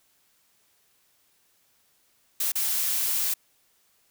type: noise with dropouts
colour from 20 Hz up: blue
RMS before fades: -26 dBFS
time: 2.4-3.34 s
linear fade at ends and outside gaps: 5 ms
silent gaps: 2.52-2.554 s
effects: white hiss -66 dBFS RMS until 4.1 s